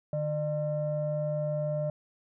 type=tone pair together; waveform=sine; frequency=150.19 / 603 Hz; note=D3 / D5; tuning=+39 / +46 cents; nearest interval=2 octaves; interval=2407 cents; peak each=-30 / -29 dBFS; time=0.13-1.9 s; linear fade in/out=2 ms; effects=tanh soft clip ceiling -22 dBFS